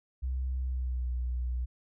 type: tone with pitch glide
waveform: sine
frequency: 64.5 to 61.55 Hz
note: C2 to B1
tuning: -24 to -5 cents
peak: -28 dBFS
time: 0.22-1.66 s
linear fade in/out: 20 ms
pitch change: -81 cents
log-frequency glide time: 0.62-1.09 s
effects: tanh soft clip ceiling -26 dBFS